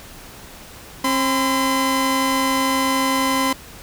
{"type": "tone pair together", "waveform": "sawtooth", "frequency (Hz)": [267.8, 1020], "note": ["C4", "C6"], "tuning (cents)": [40, -44], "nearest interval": "octave + major seventh", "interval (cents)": 2316, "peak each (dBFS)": -16, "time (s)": [1.04, 3.53], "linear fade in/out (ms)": 5, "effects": ["pink hiss -40 dBFS RMS until 3.82 s"]}